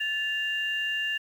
sine tone pair together, 1744.6 / 2794 Hz, A6 / F7, -15 / 0 cents, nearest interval minor sixth, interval 815 cents, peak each -29 / -28 dBFS, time 0-1.18 s, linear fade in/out 10 ms, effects tanh soft clip ceiling -19 dBFS + 9-bit

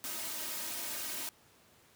white noise with comb filter, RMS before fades -39 dBFS, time 0.04-1.29 s, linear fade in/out 0 ms, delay 3.2 ms, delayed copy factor +0.7, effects pink hiss -63 dBFS RMS until 1.95 s + high-pass 100 Hz 12 dB/octave

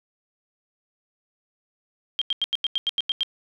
sine tone bursts, 3200 Hz, G7, 35 cents sharp, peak -20 dBFS, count 10, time 2.19-3.232 s, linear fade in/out 0 ms, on 25 ms, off 88 ms, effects none

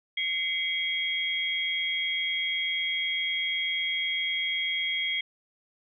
sine tone cluster, 2062 / 2230 / 3269 Hz, C7 / C#7 / G#7, -26 / +10 / -28 cents, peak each -31 / -33 / -29 dBFS, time 0.17-5.21 s, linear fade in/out 5 ms, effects none

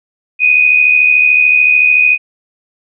sine tone with amplitude modulation, 2489 Hz, D#7, in tune, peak -3 dBFS, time 0.39-2.18 s, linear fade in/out 50 ms, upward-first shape sine, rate 73.6 Hz, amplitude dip 60%, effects none

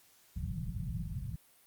white low-pass noise, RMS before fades -38 dBFS, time 0.36-1.36 s, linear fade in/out 5 ms, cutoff 190 Hz, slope 96 dB/octave, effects white hiss -64 dBFS RMS until 1.66 s + Opus 48 kbps

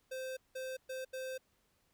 square tone bursts at uneven times, 520 Hz, C5, 11 cents flat, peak -40 dBFS, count 4, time 0.11-0.37 / 0.55-0.77 / 0.89-1.05 / 1.13-1.38 s, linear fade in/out 10 ms, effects pink hiss -75 dBFS RMS until 1.93 s

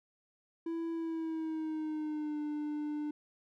triangle tone with pitch glide, 331.2 to 298.5 Hz, E4 to D4, +8 to +28 cents, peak -32 dBFS, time 0.66-3.11 s, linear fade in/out 5 ms, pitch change -180 cents, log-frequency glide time 0.92-2.4 s, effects none

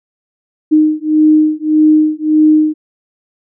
sine beating tone pair, 307.4 / 309.1 Hz, D#4 / D#4, -21 / -11 cents, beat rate 1.7 Hz, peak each -10 dBFS, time 0.71-2.74 s, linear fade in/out 20 ms, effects none

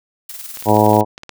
blue noise with tremolo, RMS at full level -30 dBFS, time 0.29-1.01 s, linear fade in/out 5 ms, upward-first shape square, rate 20 Hz, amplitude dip 50%
clicks, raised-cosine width 0.2 ms, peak -16 dBFS, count 11, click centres 0.572 / 0.625 / 0.687 / 0.768 / 0.864 / 0.933 / 0.966 / 1.009 / 1.179 / 1.234 / 1.293 s
harmonic tone, 106.6 Hz, G#2, 46 cents sharp, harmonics 1 / 2 / 3 / 4 / 5 / 6 / 7 / 8 / 9, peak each -18 / -18 / -18 / -18 / -18 / -18 / -18 / -18 / -18 dBFS, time 0.65-1.05 s, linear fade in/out 50 ms
effects none

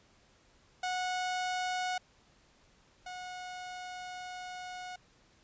sawtooth tone pair in turn, 733 / 729.3 Hz, F#5 / F#5, -16 / -25 cents, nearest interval unison, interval 9 cents, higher first, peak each -28 / -37 dBFS, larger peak first, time 0.83-1.98 / 3.06-4.96 s, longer second, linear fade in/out 5 ms, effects pink hiss -65 dBFS RMS until 5.43 s + resampled to 16000 Hz

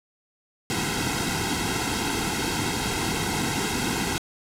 pink noise with comb filter, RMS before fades -26 dBFS, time 0.7-4.18 s, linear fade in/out 0 ms, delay 1.7 ms, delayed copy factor -0.95, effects low-pass 10000 Hz 12 dB/octave

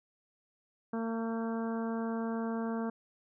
harmonic tone with a mistuned harmonic, 227.2 Hz, A#3, 44 cents flat, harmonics 1 / 2 / 3 / 4 / 5 / 6 / 7, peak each -33 / -39 / -43 / -45 / -47 / -49 / -50 dBFS, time 0.93-2.9 s, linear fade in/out 5 ms, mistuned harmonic 7, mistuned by -16 cents, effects none

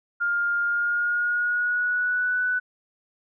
sine tone with pitch glide, 1407 to 1490.7 Hz, F6 to F#6, +12 to +12 cents, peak -21 dBFS, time 0.2-2.6 s, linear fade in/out 20 ms, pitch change +100 cents, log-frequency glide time 0.61-2.41 s, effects none

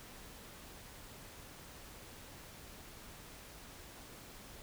silence, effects pink hiss -53 dBFS RMS until 4.62 s

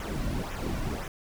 brown noise with flanger, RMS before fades -32 dBFS, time 0-1.08 s, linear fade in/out 2 ms, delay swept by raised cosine 0.22 to 2.42 ms, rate 1.9 Hz, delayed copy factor -0.7, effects none

